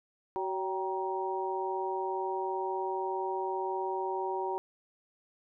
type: harmonic tone with a mistuned harmonic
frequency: 188.3 Hz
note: F#3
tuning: 31 cents sharp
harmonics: 2 / 3 / 4 / 5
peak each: -34 / -43 / -37 / -35 dBFS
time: 0.36-4.58 s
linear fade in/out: 0 ms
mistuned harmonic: 4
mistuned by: +55 cents
effects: none